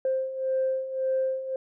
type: beating tone pair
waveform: sine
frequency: 524 / 525.8 Hz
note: C5 / C5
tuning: +2 / +8 cents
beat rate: 1.8 Hz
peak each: -30 / -25 dBFS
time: 0.05-1.56 s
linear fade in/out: 2 ms
effects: tanh soft clip ceiling -18 dBFS